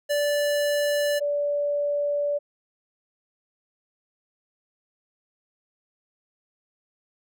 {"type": "tone pair in turn", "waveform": ["square", "sine"], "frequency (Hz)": [583, 579.6], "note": ["D5", "D5"], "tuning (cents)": [-13, -23], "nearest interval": "unison", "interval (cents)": 10, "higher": "first", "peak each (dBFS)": -22, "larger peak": "neither", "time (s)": [[0.09, 1.2], [1.2, 2.39]], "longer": "second", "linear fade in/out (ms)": 20, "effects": []}